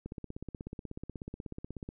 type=click train; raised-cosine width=3 ms; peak=-27 dBFS; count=31; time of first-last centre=0.06-1.889 s; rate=16.4 Hz; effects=none